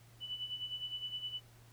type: tone with tremolo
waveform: sine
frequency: 2979 Hz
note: F#7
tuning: 11 cents sharp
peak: -36 dBFS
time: 0.2-1.41 s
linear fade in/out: 50 ms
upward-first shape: sine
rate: 9.7 Hz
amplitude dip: 70%
effects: added 116 Hz sine -59 dBFS peak until 1.72 s + pink hiss -64 dBFS RMS until 1.72 s